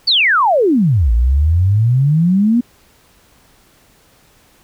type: exponential two-way sweep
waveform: sine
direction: down then up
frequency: 4699 to 55 to 247.1 Hz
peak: -9 dBFS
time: 0.07-2.61 s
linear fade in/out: 10 ms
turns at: 1.12 s
effects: pink hiss -51 dBFS RMS until 4.63 s